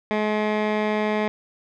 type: tone with low-pass filter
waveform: 15% pulse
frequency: 212.7 Hz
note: G#3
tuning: 42 cents sharp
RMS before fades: -23 dBFS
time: 0.11-1.28 s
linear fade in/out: 0 ms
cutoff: 2400 Hz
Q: 1.2
effects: none